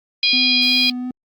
harmonic tone, 815 Hz, G#5, 33 cents flat, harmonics 3 / 4 / 5 / 6, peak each -19 / -19 / -19 / -19 dBFS, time 0.23-0.9 s, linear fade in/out 2 ms
triangle tone with vibrato, 250.6 Hz, B3, 25 cents sharp, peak -21 dBFS, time 0.33-1.11 s, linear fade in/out 2 ms, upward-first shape sine, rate 2.8 Hz, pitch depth 15 cents each way
white noise, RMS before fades -39 dBFS, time 0.62-0.9 s, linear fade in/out 2 ms
effects Opus 32 kbps

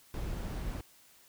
brown noise, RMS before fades -37 dBFS, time 0.14-0.81 s, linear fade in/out 2 ms, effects white hiss -61 dBFS RMS until 1.28 s

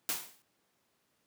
white noise with exponential decay, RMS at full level -30 dBFS, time 0.09-0.42 s, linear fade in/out 0 ms, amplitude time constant 70 ms, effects pink hiss -75 dBFS RMS until 1.26 s + high-pass 150 Hz 12 dB/octave

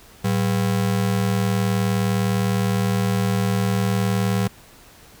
square ring-modulated tone, 150 Hz, D3, 37 cents sharp, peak -16 dBFS, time 0.24-4.48 s, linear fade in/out 10 ms, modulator 39.8 Hz, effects pink hiss -48 dBFS RMS until 5.2 s

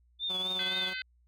sine tone with vibrato, 3520 Hz, A7, in tune, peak -30 dBFS, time 0.19-0.91 s, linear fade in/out 50 ms, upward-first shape triangle, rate 3.9 Hz, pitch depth 73 cents each way
10% pulse tone with tremolo, 185 Hz, F#3, in tune, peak -30 dBFS, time 0.29-0.94 s, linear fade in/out 20 ms, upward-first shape sine, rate 19 Hz, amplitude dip 45%
harmonic tone, 511 Hz, C5, 41 cents flat, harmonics 3 / 4 / 5 / 6 / 7 / 8 / 9, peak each -38 / -40 / -42 / -44 / -45 / -46 / -47 dBFS, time 0.59-1.02 s, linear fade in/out 2 ms
effects added 60 Hz sine -62 dBFS peak until 1.27 s + MP3 96 kbps

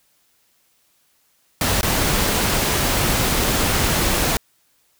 pink noise with dropouts, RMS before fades -19 dBFS, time 1.61-4.37 s, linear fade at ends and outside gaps 1 ms, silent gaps 1.811-1.83 s, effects white hiss -62 dBFS RMS until 4.99 s

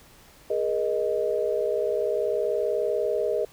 sine chord, Ab suspended second, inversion none, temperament equal with one note detuned, 415.3 / 475.7 / 622.3 Hz, Ab4 / Bb4 / Eb5, 0 / +35 / 0 cents, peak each -27 dBFS, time 0.5-3.45 s, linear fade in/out 5 ms, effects pink hiss -53 dBFS RMS until 3.52 s

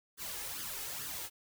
white noise with flanger, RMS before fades -41 dBFS, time 0.17-1.3 s, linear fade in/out 50 ms, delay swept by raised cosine 0.61 to 2.41 ms, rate 2.3 Hz, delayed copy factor +0.65, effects none

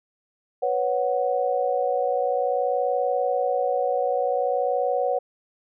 sine chord, B suspended second, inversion none, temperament equal, 493.9 / 554.4 / 740 Hz, B4 / C#5 / F#5, 0 / 0 / 0 cents, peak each -25 dBFS, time 0.62-5.19 s, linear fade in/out 10 ms, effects none

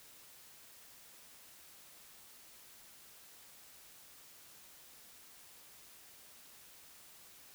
silence, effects white hiss -58 dBFS RMS until 7.54 s

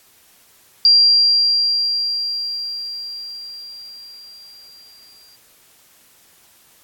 sine tone with exponential decay, 4753 Hz, D8, 20 cents sharp, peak -7 dBFS, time 0.85-5.36 s, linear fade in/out 1 ms, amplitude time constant 980 ms, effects white hiss -52 dBFS RMS until 6.83 s + AAC 64 kbps

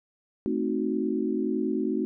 sine chord, A diminished seventh, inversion none, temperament equal, 220 / 261.6 / 311.1 / 370 Hz, A3 / C4 / Eb4 / Gb4, 0 / 0 / 0 / 0 cents, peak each -30 dBFS, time 0.46-2.05 s, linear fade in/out 0 ms, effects none

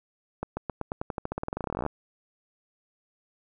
accelerating click train, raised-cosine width 1 ms, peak -16 dBFS, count 28, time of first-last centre 0.43-1.864 s, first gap 140 ms, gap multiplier 0.91, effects none

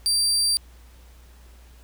30% pulse tone, 4700 Hz, D8, 1 cent sharp, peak -16 dBFS, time 0.06-0.57 s, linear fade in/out 0 ms, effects added 60 Hz sine -46 dBFS peak until 1.83 s + pink hiss -56 dBFS RMS until 1.83 s

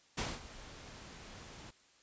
pink noise with ADSR envelope, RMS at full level -35 dBFS, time 0.17-1.71 s, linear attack 14 ms, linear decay 210 ms, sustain -16 dB, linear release 10 ms, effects white hiss -66 dBFS RMS until 2.02 s + resampled to 16000 Hz

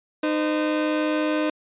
30% pulse tone pair together, 306.7 / 513 Hz, D#4 / C5, -25 / -34 cents, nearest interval major sixth, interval 891 cents, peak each -19 / -26 dBFS, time 0.23-1.5 s, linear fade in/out 5 ms, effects resampled to 8000 Hz

